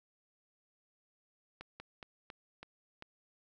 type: slowing click train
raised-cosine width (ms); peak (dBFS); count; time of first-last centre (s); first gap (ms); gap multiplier
0.3; -30; 6; 1.61-3.024; 190; 1.2
effects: none